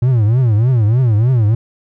triangle tone with vibrato, 116.54 Hz, A#2, in tune, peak -7 dBFS, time 0.02-1.55 s, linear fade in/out 5 ms, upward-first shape triangle, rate 3.3 Hz, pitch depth 250 cents each way, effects none

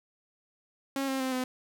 sawtooth tone with pitch steps, 272.7 / 266.6 / 260.7 / 254.9 Hz, C#4 / C4 / C4 / C4, -28 / +33 / -6 / -45 cents, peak -25 dBFS, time 0.96-1.44 s, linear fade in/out 2 ms, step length 120 ms, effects none

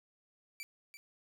sawtooth tone with echo, 2323 Hz, D7, 20 cents flat, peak -38 dBFS, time 0.6-0.63 s, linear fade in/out 0 ms, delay 340 ms, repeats 1, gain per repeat -9 dB, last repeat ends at 0.97 s, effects 12-bit

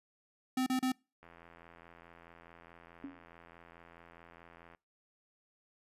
square tone bursts, 257.7 Hz, C4, 26 cents flat, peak -30 dBFS, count 3, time 0.57-0.92 s, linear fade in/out 5 ms, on 94 ms, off 34 ms
click train, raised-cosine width 0.5 ms, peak -40 dBFS, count 299, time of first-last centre 1.23-4.748 s, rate 84.7 Hz
sine tone with exponential decay, 277.2 Hz, C#4, in tune, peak -37 dBFS, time 3.04-3.25 s, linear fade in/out 1 ms, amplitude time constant 44 ms
effects noise-tail reverb RT60 0.3 s tail -26 dB re dry + resampled to 32000 Hz

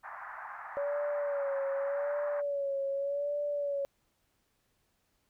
pink band-pass noise, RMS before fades -44 dBFS, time 0.03-2.42 s, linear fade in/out 20 ms, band 750 to 1800 Hz, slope 48 dB/octave
sine tone with vibrato, 566 Hz, C#5, 36 cents sharp, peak -30 dBFS, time 0.77-3.85 s, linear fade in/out 0 ms, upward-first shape sine, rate 0.85 Hz, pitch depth 52 cents each way
effects pink hiss -75 dBFS RMS until 5.29 s

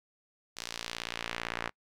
sawtooth tone with band-pass filter sweep, 57.8 Hz, A#1, 14 cents flat, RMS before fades -39 dBFS, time 0.56-1.7 s, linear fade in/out 20 ms, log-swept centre 5400 to 1700 Hz, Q 1.1, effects noise-tail reverb RT60 0.1 s tail -26 dB re dry

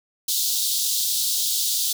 pink high-pass noise, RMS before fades -23 dBFS, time 0.28-1.93 s, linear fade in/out 5 ms, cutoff 3500 Hz, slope 48 dB/octave, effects none

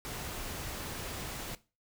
pink noise, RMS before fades -40 dBFS, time 0.05-1.55 s, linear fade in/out 0 ms, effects noise-tail reverb RT60 0.3 s tail -18 dB re dry

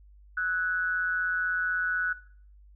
sine tone with amplitude modulation, 1480 Hz, F#6, in tune, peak -23 dBFS, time 0.37-2.13 s, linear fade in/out 5 ms, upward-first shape sine, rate 176 Hz, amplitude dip 65%, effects noise-tail reverb RT60 0.5 s tail -17 dB re dry + added 50 Hz sine -51 dBFS peak until 2.75 s

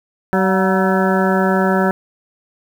harmonic tone with a mistuned harmonic, 190.2 Hz, F#3, 48 cents sharp, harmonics 1 / 2 / 3 / 4 / 5 / 7 / 8 / 9, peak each -16 / -19 / -21 / -22 / -23 / -24 / -25 / -26 dBFS, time 0.33-1.91 s, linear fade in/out 0 ms, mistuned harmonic 4, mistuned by -60 cents, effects 7-bit

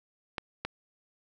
clicks, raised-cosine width 0.3 ms, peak -16 dBFS, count 2, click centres 0.382 / 0.65 s, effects none

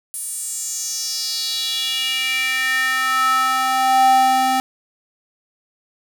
square tone with high-pass filter sweep, 260.4 Hz, C4, 8 cents flat, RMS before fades -19 dBFS, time 0.14-4.6 s, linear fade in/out 0 ms, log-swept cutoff 10000 to 550 Hz, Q 4.3, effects none

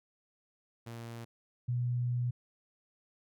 sawtooth / sine tone pair in turn, 116.3 / 122.33 Hz, A#2 / B2, -4 / -16 cents, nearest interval minor second, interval 88 cents, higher second, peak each -38 / -29 dBFS, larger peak second, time 0.86-1.25 / 1.68-2.31 s, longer second, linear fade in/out 10 ms, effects none

